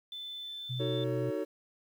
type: tone with pitch glide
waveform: sine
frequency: 3520 to 3540 Hz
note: A7 to A7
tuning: 0 to +10 cents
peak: -39 dBFS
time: 0.12-1.04 s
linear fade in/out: 2 ms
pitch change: +10 cents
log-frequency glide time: 0.4-0.74 s
type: tone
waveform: sine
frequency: 126.3 Hz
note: B2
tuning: 39 cents sharp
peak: -33 dBFS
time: 0.69-1.31 s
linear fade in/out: 20 ms
type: chord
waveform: triangle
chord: D# half-diminished seventh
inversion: none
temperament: just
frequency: 311.1 / 373.4 / 448 / 560 Hz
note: D#4 / F#4 / A4 / C#5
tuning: 0 / +16 / +31 / +18 cents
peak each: -35 dBFS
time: 0.79-1.45 s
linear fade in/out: 20 ms
effects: 10-bit